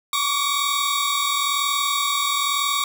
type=tone cluster; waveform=sawtooth; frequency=1117 / 1158 / 3738 Hz; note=C#6 / D6 / A#7; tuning=+13 / -25 / +4 cents; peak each=-21 dBFS; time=0.13-2.84 s; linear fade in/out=2 ms; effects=none